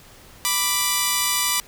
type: tone pair together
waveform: 5% pulse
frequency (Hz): 987.8 / 1174.7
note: B5 / D6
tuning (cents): 0 / 0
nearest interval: minor third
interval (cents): 300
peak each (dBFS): -10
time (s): 0.45-1.6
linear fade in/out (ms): 0
effects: pink hiss -47 dBFS RMS until 1.67 s